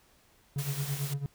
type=tone with tremolo; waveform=triangle; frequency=140.8 Hz; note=C#3; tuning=27 cents sharp; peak=-26 dBFS; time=0.56-1.26 s; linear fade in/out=0 ms; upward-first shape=sine; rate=9 Hz; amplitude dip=80%
type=noise; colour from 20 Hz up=white; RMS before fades=-40 dBFS; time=0.58-1.14 s; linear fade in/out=10 ms
effects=pink hiss -64 dBFS RMS until 1.34 s